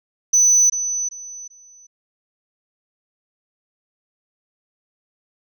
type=tone with echo; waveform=sine; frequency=6000 Hz; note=F#8; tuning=23 cents sharp; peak=-8 dBFS; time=0.33-0.7 s; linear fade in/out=10 ms; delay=390 ms; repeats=3; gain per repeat=-12 dB; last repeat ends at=1.87 s; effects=tanh soft clip ceiling -10 dBFS